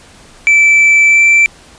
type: tone with pitch glide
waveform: triangle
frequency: 2322 to 2338 Hz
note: D7 to D7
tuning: -20 to -8 cents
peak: -3 dBFS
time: 0.47-1.46 s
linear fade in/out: 0 ms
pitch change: +12 cents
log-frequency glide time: 1.08-1.21 s
effects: pink hiss -40 dBFS RMS until 1.78 s + resampled to 22050 Hz